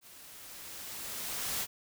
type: noise with level ramp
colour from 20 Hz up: white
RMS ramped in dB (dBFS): -54 to -33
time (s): 0.01-1.67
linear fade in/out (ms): 50
effects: none